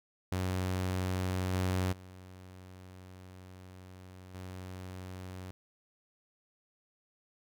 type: tone with level steps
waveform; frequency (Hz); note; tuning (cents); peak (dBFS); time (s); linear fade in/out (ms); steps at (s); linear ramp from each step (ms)
sawtooth; 92.5; F#2; 0; -27 / -25 / -45 / -38; 0.32-5.51; 0; 1.53 / 1.92 / 4.34; 10
effects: none